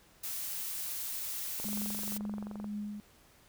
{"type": "noise", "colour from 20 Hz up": "blue", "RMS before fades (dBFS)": -38, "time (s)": [0.23, 2.18], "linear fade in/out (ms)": 10}
{"type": "click train", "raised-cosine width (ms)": 1, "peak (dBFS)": -31, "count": 25, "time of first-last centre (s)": [1.6, 2.643], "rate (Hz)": 23}
{"type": "tone with tremolo", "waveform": "sine", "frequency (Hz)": 207.7, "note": "G#3", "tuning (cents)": 0, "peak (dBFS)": -34, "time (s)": [1.65, 3], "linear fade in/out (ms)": 0, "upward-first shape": "triangle", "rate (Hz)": 2, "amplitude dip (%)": 60}
{"effects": ["pink hiss -62 dBFS RMS until 3.48 s"]}